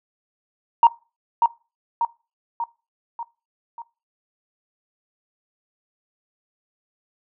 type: tone with echo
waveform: sine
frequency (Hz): 935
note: A#5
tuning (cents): +5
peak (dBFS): -7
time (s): 0.83-0.87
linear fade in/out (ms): 2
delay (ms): 590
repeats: 5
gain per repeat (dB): -5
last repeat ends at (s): 3.82
effects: noise-tail reverb RT60 0.3 s tail -21 dB re dry + tanh soft clip ceiling -4 dBFS